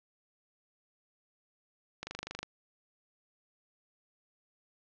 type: click train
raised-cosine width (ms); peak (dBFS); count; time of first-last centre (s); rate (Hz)
0.2; -21; 11; 2.03-2.43; 25
effects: low-pass 6000 Hz 12 dB/octave